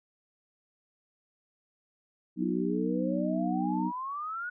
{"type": "chord", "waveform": "sine", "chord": "B major", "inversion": "second", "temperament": "just", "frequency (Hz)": [185.21, 246.9, 308.7], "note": ["F#3", "B3", "D#4"], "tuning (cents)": [2, 0, -14], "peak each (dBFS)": -32, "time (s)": [2.36, 3.92], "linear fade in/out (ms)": 50}
{"type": "exponential sweep", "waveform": "sine", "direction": "up", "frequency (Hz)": [329.6, 1480], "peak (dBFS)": -33, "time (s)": [2.41, 4.5], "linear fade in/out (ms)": 10}
{"effects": []}